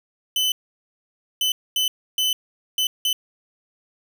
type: tone bursts at uneven times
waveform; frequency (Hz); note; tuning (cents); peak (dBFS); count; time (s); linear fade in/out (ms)
40% pulse; 3024; F#7; +37; -18; 6; 0.36-0.52 / 1.41-1.52 / 1.76-1.88 / 2.18-2.33 / 2.78-2.87 / 3.05-3.13; 2
effects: none